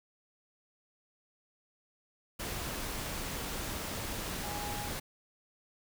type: tone in noise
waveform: sine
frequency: 826 Hz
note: G#5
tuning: 10 cents flat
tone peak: -41 dBFS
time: 4.43-4.89 s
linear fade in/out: 10 ms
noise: pink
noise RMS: -38 dBFS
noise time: 2.39-5 s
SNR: -6 dB
effects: none